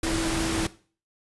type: tone in noise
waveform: sine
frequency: 326.8 Hz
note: E4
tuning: 15 cents flat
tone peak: -27 dBFS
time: 0.03-0.67 s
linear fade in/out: 5 ms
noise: pink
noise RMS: -28 dBFS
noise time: 0.03-0.67 s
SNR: -2 dB
effects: noise-tail reverb RT60 0.4 s tail -17 dB re dry + resampled to 24000 Hz